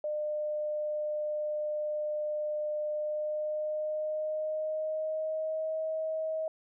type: tone with pitch glide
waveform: sine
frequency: 603 to 634.1 Hz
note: D5 to D#5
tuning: +46 to +33 cents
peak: -30 dBFS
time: 0.04-6.48 s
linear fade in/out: 2 ms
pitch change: +87 cents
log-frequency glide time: 2.92-5.8 s
effects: none